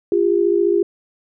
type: tone pair together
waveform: sine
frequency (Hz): 347.3 / 401.8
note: F4 / G4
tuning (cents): -10 / +43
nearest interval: minor third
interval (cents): 253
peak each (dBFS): -16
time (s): 0.12-0.83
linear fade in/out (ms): 2
effects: none